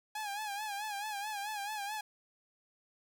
sawtooth tone with vibrato, 830 Hz, G#5, 1 cent flat, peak -33 dBFS, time 0.15-2.01 s, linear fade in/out 5 ms, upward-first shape sine, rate 4.6 Hz, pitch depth 79 cents each way, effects none

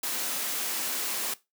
white high-pass noise, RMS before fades -31 dBFS, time 0.03-1.34 s, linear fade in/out 5 ms, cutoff 190 Hz, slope 48 dB/octave, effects noise-tail reverb RT60 0.2 s tail -17 dB re dry

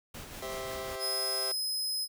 pink noise with tremolo, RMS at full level -43 dBFS, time 0.14-0.96 s, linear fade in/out 5 ms, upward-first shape sine, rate 5.5 Hz, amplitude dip 40%
sawtooth chord, C major, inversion second, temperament just, 392.4 / 523.3 / 654.1 Hz, G4 / C5 / E5, +2 / 0 / -14 cents, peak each -37 dBFS, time 0.42-1.52 s, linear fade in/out 5 ms
sawtooth tone, 5080 Hz, D#8, 35 cents sharp, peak -28 dBFS, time 0.99-2.08 s, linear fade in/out 50 ms
effects none

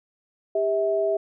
sine tone pair together, 398.7 / 648 Hz, G4 / E5, +29 / -30 cents, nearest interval minor sixth, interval 841 cents, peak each -24 / -22 dBFS, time 0.55-1.17 s, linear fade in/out 5 ms, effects none

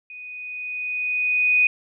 sine tone with level ramp, 2486 Hz, D#7, 2 cents flat, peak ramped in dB -36 to -13 dBFS, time 0.1-1.67 s, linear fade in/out 2 ms, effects none

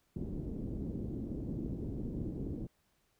white low-pass noise, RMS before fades -39 dBFS, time 0.16-2.67 s, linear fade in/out 5 ms, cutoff 320 Hz, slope 24 dB/octave, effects pink hiss -75 dBFS RMS until 3.19 s

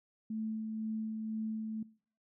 sine tone with tremolo, 219.2 Hz, A3, 6 cents flat, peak -34 dBFS, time 0.3-1.83 s, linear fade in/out 5 ms, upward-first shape sine, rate 2 Hz, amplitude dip 30%, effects noise-tail reverb RT60 0.5 s tail -22 dB re dry

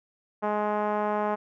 5% pulse tone with low-pass filter, 209.7 Hz, G#3, 17 cents sharp, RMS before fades -27 dBFS, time 0.42-1.36 s, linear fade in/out 20 ms, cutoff 860 Hz, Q 1.5, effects none

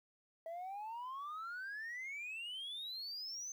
sine exponential sweep, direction up, 647 to 6272 Hz, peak -40 dBFS, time 0.46-3.52 s, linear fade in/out 2 ms, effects tanh soft clip ceiling -41 dBFS + 12-bit

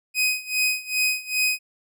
sawtooth tone with tremolo, 2509 Hz, D#7, 14 cents sharp, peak -15 dBFS, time 0.14-1.59 s, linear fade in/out 50 ms, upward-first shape sine, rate 2.5 Hz, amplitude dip 90%, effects none

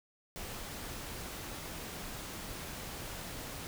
pink noise, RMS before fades -43 dBFS, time 0.36-3.67 s, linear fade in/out 0 ms, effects none

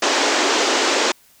pink band-pass noise, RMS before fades -18 dBFS, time 0.02-1.12 s, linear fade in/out 5 ms, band 280 to 7300 Hz, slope 48 dB/octave, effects white hiss -53 dBFS RMS until 1.4 s

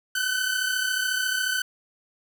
sawtooth tone pair together, 1496.9 / 1531 Hz, F#6 / G6, +20 / -41 cents, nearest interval unison, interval 39 cents, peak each -23 dBFS, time 0.15-1.62 s, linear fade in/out 5 ms, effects none

